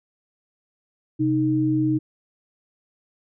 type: tone pair together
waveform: sine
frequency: 130.81 / 310.8 Hz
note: C3 / D#4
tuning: 0 / -2 cents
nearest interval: octave + minor third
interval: 1498 cents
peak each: -24 / -19 dBFS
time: 1.19-1.99 s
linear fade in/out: 20 ms
effects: none